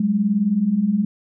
sine beating tone pair, 190 / 209 Hz, F#3 / G#3, +46 / +11 cents, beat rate 19 Hz, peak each -22 / -17 dBFS, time 0-1.05 s, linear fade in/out 5 ms, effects none

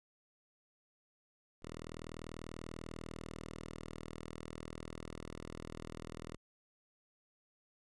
5% pulse tone, 40.21 Hz, E1, 42 cents flat, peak -34 dBFS, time 1.62-6.37 s, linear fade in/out 10 ms, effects resampled to 24000 Hz

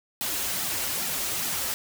white noise with flanger, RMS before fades -29 dBFS, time 0.21-1.74 s, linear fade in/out 0 ms, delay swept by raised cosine 1.8 to 6.8 ms, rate 2.4 Hz, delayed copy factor -0.95, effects none

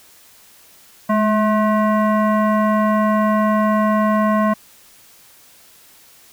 sine tone with frequency modulation, 211 Hz, G#3, 28 cents sharp, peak -13 dBFS, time 1.09-4.54 s, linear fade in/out 10 ms, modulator 860 Hz, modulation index 1.1, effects white hiss -48 dBFS RMS until 6.32 s

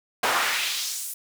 brown noise with high-pass filter sweep, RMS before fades -26 dBFS, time 0.23-1.14 s, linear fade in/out 5 ms, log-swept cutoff 810 to 11000 Hz, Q 1.4, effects none

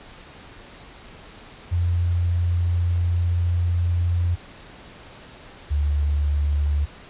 sine tone pair in turn, 87 / 72.93 Hz, F2 / D2, -6 / -12 cents, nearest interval minor third, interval 306 cents, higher first, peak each -18 dBFS, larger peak neither, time 1.71-4.36 / 5.7-6.86 s, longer first, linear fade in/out 20 ms, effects pink hiss -44 dBFS RMS until 7.09 s + resampled to 8000 Hz

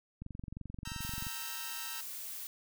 click train, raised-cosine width 5 ms, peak -30 dBFS, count 25, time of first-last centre 0.22-1.268 s, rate 22.9 Hz
10% pulse chord, E diminished, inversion second, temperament equal, 932.3 / 1318.5 / 1568 Hz, Bb5 / E6 / G6, 0 / 0 / 0 cents, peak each -38 dBFS, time 0.85-2.01 s, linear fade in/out 5 ms
blue noise, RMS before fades -43 dBFS, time 1.01-2.47 s, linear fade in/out 0 ms
effects none

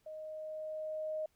sine tone with level ramp, 622.3 Hz, D#5, in tune, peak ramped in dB -43 to -34 dBFS, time 0.06-1.26 s, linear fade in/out 5 ms, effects pink hiss -75 dBFS RMS until 1.35 s

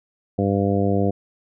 harmonic tone, 99.3 Hz, G2, 23 cents sharp, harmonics 1 / 2 / 3 / 4 / 5 / 6 / 7, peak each -23 / -22 / -25 / -26 / -25 / -31 / -28 dBFS, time 0.38-1.11 s, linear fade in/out 10 ms, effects none

